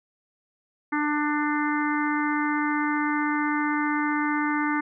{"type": "harmonic tone", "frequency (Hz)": 297.4, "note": "D4", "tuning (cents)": 22, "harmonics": [1, 3, 4, 5, 6, 7], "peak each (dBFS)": [-25, -30, -31, -32, -33, -33], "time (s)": [0.92, 4.81], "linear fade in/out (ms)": 10, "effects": []}